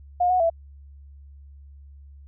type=tone with pitch steps; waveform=sine; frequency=714 / 733 / 665 Hz; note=F5 / F#5 / E5; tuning=+38 / -16 / +15 cents; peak=-17 dBFS; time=0.2-0.5 s; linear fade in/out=10 ms; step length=100 ms; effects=added 70 Hz sine -43 dBFS peak until 2.27 s